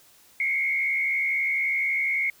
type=tone with frequency modulation; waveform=sine; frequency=2175 Hz; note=C#7; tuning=33 cents flat; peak=-22 dBFS; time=0.4-2.3 s; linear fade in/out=2 ms; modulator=71.9 Hz; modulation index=1.1; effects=white hiss -56 dBFS RMS until 2.4 s